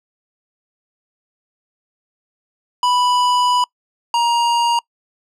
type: tone pair in turn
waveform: square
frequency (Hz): 987.8 / 942.4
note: B5 / A#5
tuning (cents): 0 / +19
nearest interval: minor second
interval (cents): 81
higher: first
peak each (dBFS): -14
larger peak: neither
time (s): 2.83-3.64 / 4.14-4.79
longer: first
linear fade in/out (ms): 2
effects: noise-tail reverb RT60 0.1 s tail -25 dB re dry + low-pass 7000 Hz 12 dB/octave